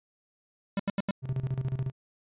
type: tone bursts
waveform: square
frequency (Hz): 198.3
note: G3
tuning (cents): +20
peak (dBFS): -26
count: 4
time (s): 0.77-1.11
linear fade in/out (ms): 2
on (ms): 25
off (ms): 80
type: tone with tremolo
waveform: triangle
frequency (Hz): 130.81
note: C3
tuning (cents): 0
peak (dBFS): -24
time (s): 1.22-1.92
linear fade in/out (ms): 50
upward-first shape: square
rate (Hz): 14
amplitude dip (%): 75
effects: resampled to 8000 Hz